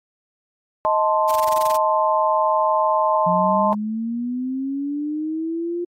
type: chord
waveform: sine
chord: A diminished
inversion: second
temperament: equal with one note detuned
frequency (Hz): 628 / 880 / 1046.5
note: Eb5 / A5 / C6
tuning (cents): +16 / 0 / 0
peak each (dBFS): -20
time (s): 0.85-3.73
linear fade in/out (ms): 0
type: noise bursts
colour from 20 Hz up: white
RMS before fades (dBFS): -30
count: 11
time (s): 1.29-1.763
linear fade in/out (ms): 5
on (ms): 23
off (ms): 22
type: linear sweep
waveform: sine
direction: up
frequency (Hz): 174.61 to 351.6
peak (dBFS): -22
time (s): 3.26-5.85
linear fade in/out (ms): 10
effects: AAC 48 kbps